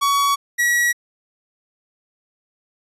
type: tone pair in turn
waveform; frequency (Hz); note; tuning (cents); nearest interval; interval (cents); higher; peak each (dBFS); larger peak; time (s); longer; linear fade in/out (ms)
45% pulse; 1126 / 1921.2; C#6 / B6; +27 / -48; major sixth; 925; second; -15; neither; 0.01-0.36 / 0.58-0.93; neither; 20
effects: resampled to 32000 Hz